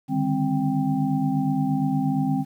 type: tone cluster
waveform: sine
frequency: 145.1 / 153.6 / 200.1 / 262.8 / 786 Hz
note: D3 / D#3 / G3 / C4 / G5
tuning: -21 / -22 / +36 / +8 / +4 cents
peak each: -31 / -26 / -28 / -23 / -31 dBFS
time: 0.08-2.45 s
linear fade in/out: 50 ms
effects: 9-bit